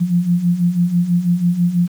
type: beating tone pair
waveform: sine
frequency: 170.9 / 177 Hz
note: F3 / F3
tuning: -37 / +23 cents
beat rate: 6.1 Hz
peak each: -19 / -14 dBFS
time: 0-1.88 s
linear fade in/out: 20 ms
effects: 7-bit